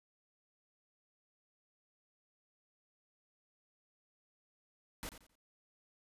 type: noise with echo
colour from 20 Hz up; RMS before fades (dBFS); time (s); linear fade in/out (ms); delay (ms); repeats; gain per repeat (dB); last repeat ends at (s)
pink; -43; 5.03-5.09; 0; 88; 3; -11; 5.354
effects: resampled to 32000 Hz